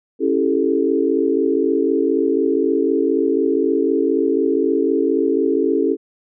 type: chord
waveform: sine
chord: A dominant seventh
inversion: first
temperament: just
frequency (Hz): 275 / 330 / 396 / 440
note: C#4 / E4 / G4 / A4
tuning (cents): -14 / +2 / +18 / 0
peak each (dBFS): -20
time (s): 0.19-5.97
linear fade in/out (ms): 50
effects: none